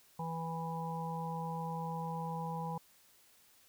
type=harmonic tone; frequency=164.4 Hz; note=E3; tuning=4 cents flat; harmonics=1 / 3 / 5 / 6; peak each=-39 / -46 / -42 / -43 dBFS; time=0.19-2.78 s; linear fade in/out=5 ms; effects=white hiss -65 dBFS RMS until 3.68 s